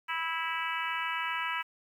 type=harmonic tone; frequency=327.5 Hz; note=E4; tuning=11 cents flat; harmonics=3 / 4 / 5 / 6 / 7 / 8 / 9; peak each=-36 / -37 / -38 / -39 / -39 / -40 / -41 dBFS; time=0.08-1.63 s; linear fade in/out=20 ms; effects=10-bit